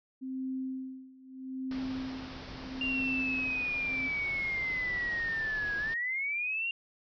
sine tone with tremolo, 261.6 Hz, C4, in tune, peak -32 dBFS, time 0.21-4.09 s, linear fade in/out 20 ms, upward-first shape sine, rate 0.78 Hz, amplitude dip 90%
pink low-pass noise, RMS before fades -45 dBFS, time 1.71-5.94 s, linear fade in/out 2 ms, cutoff 5500 Hz, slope 96 dB/octave
sine linear two-way sweep, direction down then up, 2794 to 1642 to 2794 Hz, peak -30 dBFS, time 2.81-6.71 s, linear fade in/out 2 ms, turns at 5.77 s
effects none

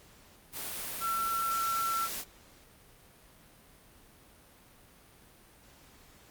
sine tone in noise, 1346 Hz, E6, 36 cents sharp, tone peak -29 dBFS, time 1-2.09 s, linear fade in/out 50 ms, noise white, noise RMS -38 dBFS, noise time 0.52-2.25 s, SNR +6 dB, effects pink hiss -58 dBFS RMS until 6.3 s + Opus 48 kbps

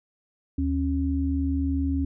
sine tone pair together, 76.6 / 273 Hz, D#2 / C#4, -27 / -26 cents, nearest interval octave + minor seventh, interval 2201 cents, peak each -25 dBFS, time 0.58-2.05 s, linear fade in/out 5 ms, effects none

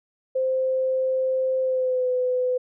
sine tone with pitch glide, 521 to 503.5 Hz, C5 to B4, -7 to +33 cents, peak -20 dBFS, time 0.35-2.58 s, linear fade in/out 10 ms, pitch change -60 cents, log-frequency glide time 1.61-2.09 s, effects none

